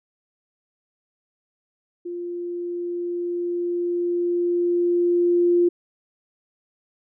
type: tone with level ramp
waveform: sine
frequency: 349.2 Hz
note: F4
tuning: in tune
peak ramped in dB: -28 to -14 dBFS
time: 2.05-5.69 s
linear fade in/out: 10 ms
effects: none